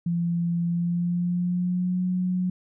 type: tone with pitch glide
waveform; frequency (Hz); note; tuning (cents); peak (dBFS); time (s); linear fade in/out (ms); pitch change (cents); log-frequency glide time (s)
sine; 171 to 182.22; F3 to F#3; -36 to -26; -22; 0.06-2.5; 5; +110; 0.66-2.02
effects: none